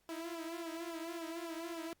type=tone with flanger; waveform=sawtooth; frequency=332.6 Hz; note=E4; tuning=16 cents sharp; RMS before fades=-43 dBFS; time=0.09-1.93 s; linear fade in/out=0 ms; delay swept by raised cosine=0.47 to 5.47 ms; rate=3.6 Hz; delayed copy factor=-0.85; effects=pink hiss -75 dBFS RMS until 2 s + Opus 48 kbps